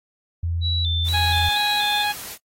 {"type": "tone with pitch glide", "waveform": "sine", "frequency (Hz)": [84.5, 83.96], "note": ["E2", "E2"], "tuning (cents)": [43, 32], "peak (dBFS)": -21, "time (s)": [0.43, 1.49], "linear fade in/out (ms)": 5, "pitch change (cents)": -11, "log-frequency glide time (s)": [0.61, 0.8]}
{"type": "tone with vibrato", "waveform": "sine", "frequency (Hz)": 3729, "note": "A#7", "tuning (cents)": 0, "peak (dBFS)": -23, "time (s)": [0.61, 2.06], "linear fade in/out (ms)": 50, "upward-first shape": "square", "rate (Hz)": 2.1, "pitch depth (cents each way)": 85}
{"type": "noise", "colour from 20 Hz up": "white", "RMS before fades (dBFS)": -35, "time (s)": [1.04, 2.38], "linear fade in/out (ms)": 50}
{"type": "harmonic tone", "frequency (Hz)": 830.6, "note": "G#5", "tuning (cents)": 0, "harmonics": [1, 2, 3, 4, 5], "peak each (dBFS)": [-23, -26, -28, -29, -30], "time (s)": [1.13, 2.13], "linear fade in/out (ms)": 20}
{"effects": ["noise-tail reverb RT60 0.1 s tail -26 dB re dry", "AAC 48 kbps"]}